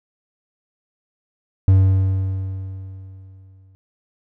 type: tone with exponential decay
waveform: triangle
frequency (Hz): 95.3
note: G2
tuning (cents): -48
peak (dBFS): -6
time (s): 1.68-3.75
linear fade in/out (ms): 0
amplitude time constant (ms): 450
effects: none